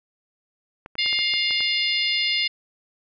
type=clicks; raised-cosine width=0.5 ms; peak=-22 dBFS; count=8; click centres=0.861 / 0.954 / 1.061 / 1.129 / 1.19 / 1.338 / 1.508 / 1.606 s
type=harmonic tone; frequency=706 Hz; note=F5; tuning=19 cents sharp; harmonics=3 / 4 / 5 / 6 / 7; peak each=-25 / -26 / -27 / -28 / -28 dBFS; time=0.98-2.48 s; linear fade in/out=10 ms
effects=none